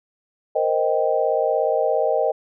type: chord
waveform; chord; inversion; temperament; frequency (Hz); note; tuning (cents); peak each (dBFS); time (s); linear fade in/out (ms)
sine; C minor seventh; third; equal; 466.2 / 523.3 / 622.3 / 784; Bb4 / C5 / Eb5 / G5; 0 / 0 / 0 / 0; -23 / -23 / -21 / -25; 0.55-2.32; 10
effects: none